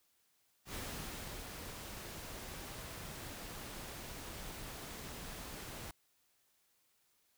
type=noise with ADSR envelope; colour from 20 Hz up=pink; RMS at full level=-43 dBFS; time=0.65-5.91 s; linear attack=89 ms; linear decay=710 ms; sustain=-4 dB; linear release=3 ms; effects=white hiss -75 dBFS RMS until 7.37 s